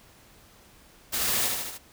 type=noise with echo; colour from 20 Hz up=white; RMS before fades=-28 dBFS; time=1.12-1.48 s; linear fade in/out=20 ms; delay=76 ms; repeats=4; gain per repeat=-3 dB; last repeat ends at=1.784 s; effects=pink hiss -55 dBFS RMS until 1.92 s